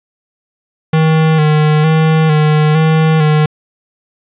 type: tone with vibrato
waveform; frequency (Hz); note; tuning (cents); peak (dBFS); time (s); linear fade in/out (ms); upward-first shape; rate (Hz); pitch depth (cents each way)
square; 155.56; D#3; 0; -8; 0.93-3.46; 5; square; 1.1; 33
effects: resampled to 8000 Hz + 8-bit